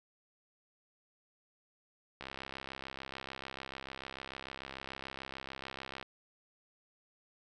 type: click train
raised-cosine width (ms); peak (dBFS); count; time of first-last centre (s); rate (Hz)
0.3; -26; 256; 2.21-6.027; 66.8
effects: none